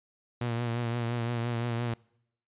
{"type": "tone with vibrato", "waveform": "sawtooth", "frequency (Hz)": 118.3, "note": "A#2", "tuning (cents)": 26, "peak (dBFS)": -25, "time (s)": [0.41, 1.94], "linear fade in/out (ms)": 5, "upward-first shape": "triangle", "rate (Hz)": 5.8, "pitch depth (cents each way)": 51, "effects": ["noise-tail reverb RT60 0.8 s tail -26 dB re dry", "resampled to 8000 Hz"]}